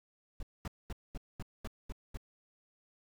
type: noise bursts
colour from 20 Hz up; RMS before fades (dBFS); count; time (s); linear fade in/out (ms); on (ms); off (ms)
brown; -39; 8; 0.4-2.172; 2; 29; 220
effects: none